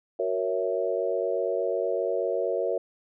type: chord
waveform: sine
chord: F# dominant seventh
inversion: none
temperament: equal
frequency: 370 / 466.2 / 554.4 / 659.3 Hz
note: F#4 / A#4 / C#5 / E5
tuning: 0 / 0 / 0 / 0 cents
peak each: -31 / -29 / -29 / -31 dBFS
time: 0.19-2.78 s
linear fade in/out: 5 ms
effects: none